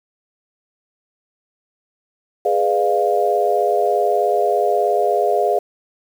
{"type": "chord", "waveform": "sine", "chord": "G# diminished seventh", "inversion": "none", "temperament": "equal with one note detuned", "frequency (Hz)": [415.3, 493.9, 601.8, 698.5], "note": ["G#4", "B4", "D5", "F5"], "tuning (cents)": [0, 0, 42, 0], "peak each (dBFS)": [-19, -22, -21, -18], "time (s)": [2.45, 5.59], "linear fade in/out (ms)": 5, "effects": ["7-bit"]}